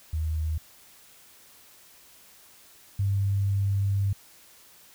sine tone pair in turn, 78.6 / 99.03 Hz, D#2 / G2, +18 / +18 cents, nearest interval major third, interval 400 cents, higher second, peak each -25 / -22 dBFS, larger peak second, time 0.13-0.58 / 2.99-4.13 s, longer second, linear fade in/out 5 ms, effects white hiss -54 dBFS RMS until 4.94 s

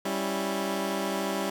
15% pulse chord, C# diminished, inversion second, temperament equal, 196 / 277.2 / 329.6 Hz, G3 / C#4 / E4, 0 / 0 / 0 cents, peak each -24 / -28 / -27 dBFS, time 0.05-1.5 s, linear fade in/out 5 ms, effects none

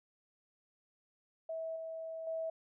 sine tone with level steps, 649 Hz, E5, 27 cents flat, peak -37 / -40 / -35 dBFS, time 1.49-2.5 s, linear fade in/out 5 ms, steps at 1.76 / 2.27 s, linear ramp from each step 2 ms, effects none

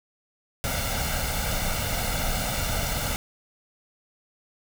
pink noise with comb filter, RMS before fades -27 dBFS, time 0.64-3.16 s, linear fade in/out 0 ms, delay 1.4 ms, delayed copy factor +0.7, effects none

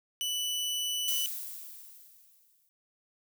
sawtooth tone, 2974 Hz, F#7, 8 cents sharp, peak -27 dBFS, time 0.21-1.26 s, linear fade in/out 0 ms
violet noise with exponential decay, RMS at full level -31 dBFS, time 1.08-2.69 s, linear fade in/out 0 ms, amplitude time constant 350 ms
effects none

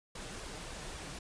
pink noise with flanger, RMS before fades -44 dBFS, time 0.15-1.19 s, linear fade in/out 5 ms, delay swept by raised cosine 1.7 to 6.8 ms, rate 3.7 Hz, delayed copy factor +0.6, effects resampled to 22050 Hz

